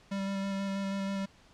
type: tone with vibrato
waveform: square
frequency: 196 Hz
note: G3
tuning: in tune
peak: -32 dBFS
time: 0.11-1.26 s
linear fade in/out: 10 ms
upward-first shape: square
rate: 6.2 Hz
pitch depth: 11 cents each way
effects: pink hiss -60 dBFS RMS until 1.53 s + low-pass 6000 Hz 12 dB/octave